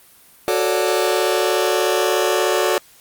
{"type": "chord", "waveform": "sawtooth", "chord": "D major seventh", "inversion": "first", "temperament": "just", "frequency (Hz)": [367.1, 440.5, 550.6, 587.3], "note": ["F#4", "A4", "C#5", "D5"], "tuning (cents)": [-14, 2, -12, 0], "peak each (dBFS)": [-16, -17, -20, -18], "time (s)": [0.48, 2.78], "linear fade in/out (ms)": 0, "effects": ["white hiss -49 dBFS RMS until 3 s", "Opus 32 kbps"]}